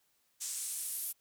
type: noise with band-pass filter sweep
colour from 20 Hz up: white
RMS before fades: -39 dBFS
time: 0.4-1.13 s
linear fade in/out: 20 ms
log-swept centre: 7200 to 12000 Hz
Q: 1.9
effects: white hiss -74 dBFS RMS until 1.2 s